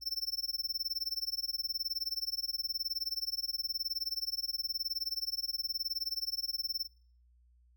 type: tone with tremolo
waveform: square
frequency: 5360 Hz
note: E8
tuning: 28 cents sharp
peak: -30 dBFS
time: 0.01-6.88 s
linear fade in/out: 50 ms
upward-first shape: sine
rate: 19 Hz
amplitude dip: 100%
effects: noise-tail reverb RT60 0.5 s tail -24 dB re dry + added 60 Hz sine -62 dBFS peak until 7.76 s